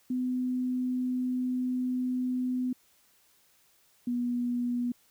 sine tone pair in turn, 252.4 / 243.2 Hz, B3 / B3, +38 / -26 cents, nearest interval minor second, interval 64 cents, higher first, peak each -27 dBFS, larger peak neither, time 0.1-2.73 / 4.07-4.92 s, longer first, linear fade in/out 5 ms, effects white hiss -65 dBFS RMS until 5.1 s

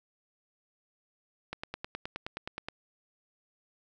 click train, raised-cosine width 0.3 ms, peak -20 dBFS, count 12, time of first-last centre 1.53-2.685 s, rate 9.52 Hz, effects none

